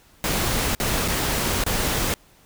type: noise with dropouts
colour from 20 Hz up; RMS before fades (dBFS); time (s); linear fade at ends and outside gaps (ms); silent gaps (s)
pink; -23; 0.24-2.14; 1; 0.75-0.8 / 1.079-1.083 / 1.639-1.663
effects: pink hiss -55 dBFS RMS until 2.45 s